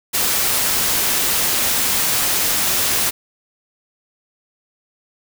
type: noise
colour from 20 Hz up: white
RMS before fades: -18 dBFS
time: 0.13-3.11 s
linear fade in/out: 20 ms
effects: none